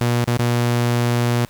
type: tone with dropouts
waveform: sawtooth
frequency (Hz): 120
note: B2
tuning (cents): -49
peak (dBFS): -12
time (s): 0.01-1.45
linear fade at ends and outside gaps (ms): 0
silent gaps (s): 0.242-0.275 / 0.371-0.392
effects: pink hiss -48 dBFS RMS until 1.49 s